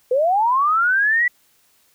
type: linear sweep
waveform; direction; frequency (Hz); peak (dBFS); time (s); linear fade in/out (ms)
sine; up; 480 to 1975.5; -14; 0.11-1.28; 5
effects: white hiss -59 dBFS RMS until 1.94 s